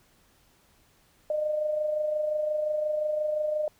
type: tone with amplitude modulation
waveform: sine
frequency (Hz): 608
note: D#5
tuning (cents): -40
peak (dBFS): -23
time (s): 1.3-3.68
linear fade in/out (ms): 2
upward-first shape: sine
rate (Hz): 25.7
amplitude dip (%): 45
effects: pink hiss -63 dBFS RMS until 3.79 s